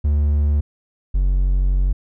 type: tone pair in turn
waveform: triangle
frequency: 73.42 / 46.25 Hz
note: D2 / F#1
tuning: 0 / 0 cents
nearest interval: minor sixth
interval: 800 cents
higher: first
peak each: -12 dBFS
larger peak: neither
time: 0.04-0.61 / 1.14-1.93 s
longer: second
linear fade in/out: 10 ms
effects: none